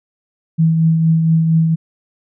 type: tone with tremolo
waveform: sine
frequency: 162.2 Hz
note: E3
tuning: 28 cents flat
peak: -8 dBFS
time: 0.58-1.76 s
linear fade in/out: 20 ms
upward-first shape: triangle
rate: 4.3 Hz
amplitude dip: 40%
effects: none